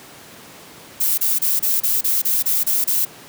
violet noise bursts, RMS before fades -18 dBFS, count 10, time 1-3.052 s, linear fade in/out 10 ms, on 180 ms, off 28 ms, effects pink hiss -41 dBFS RMS until 3.28 s + high-pass 150 Hz 12 dB/octave

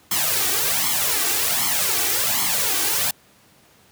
white noise with flanger, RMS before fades -21 dBFS, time 0.11-3.11 s, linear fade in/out 5 ms, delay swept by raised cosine 0.93 to 2.63 ms, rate 1.3 Hz, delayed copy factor +0.75, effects pink hiss -54 dBFS RMS until 3.91 s + high-pass 100 Hz 12 dB/octave

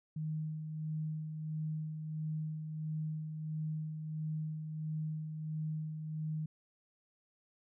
sine tone with tremolo, 155.56 Hz, D#3, in tune, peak -34 dBFS, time 0.16-6.46 s, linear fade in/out 5 ms, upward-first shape sine, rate 1.5 Hz, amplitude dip 45%, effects none

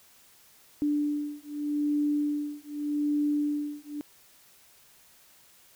sine beating tone pair, 293.7 / 294.53 Hz, D4 / D4, 0 / +5 cents, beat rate 0.83 Hz, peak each -29 dBFS, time 0.82-4.01 s, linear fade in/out 0 ms, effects white hiss -58 dBFS RMS until 5.75 s

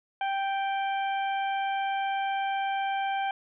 harmonic tone, 784 Hz, G5, in tune, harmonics 1 / 2 / 3 / 4, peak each -27 / -36 / -39 / -42 dBFS, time 0.21-3.31 s, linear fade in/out 2 ms, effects none

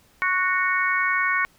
harmonic tone, 369.1 Hz, F#4, 4 cents flat, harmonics 3 / 4 / 5 / 6, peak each -25 / -25 / -25 / -25 dBFS, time 0.22-1.45 s, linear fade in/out 0 ms, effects pink hiss -58 dBFS RMS until 1.58 s

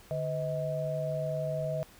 sine tone cluster, 148.9 / 506 / 635 Hz, D3 / B4 / D#5, +24 / +42 / +35 cents, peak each -34 / -39 / -32 dBFS, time 0.11-1.83 s, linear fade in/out 0 ms, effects pink hiss -56 dBFS RMS until 1.99 s

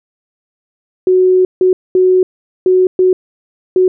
sine tone bursts at uneven times, 369.7 Hz, F#4, 1 cent flat, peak -6 dBFS, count 6, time 1.07-1.45 / 1.61-1.73 / 1.95-2.23 / 2.66-2.87 / 2.99-3.13 / 3.76-3.88 s, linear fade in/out 2 ms, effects none

